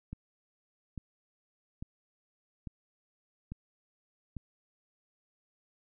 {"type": "click train", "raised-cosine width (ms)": 5, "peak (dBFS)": -27, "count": 6, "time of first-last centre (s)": [0.13, 4.367], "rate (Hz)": 1.18, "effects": []}